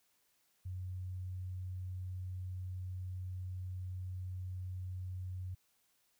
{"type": "tone", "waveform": "sine", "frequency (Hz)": 92, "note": "F#2", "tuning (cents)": -9, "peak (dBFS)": -39, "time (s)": [0.65, 5.55], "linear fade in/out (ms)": 10, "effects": ["white hiss -75 dBFS RMS until 6.19 s"]}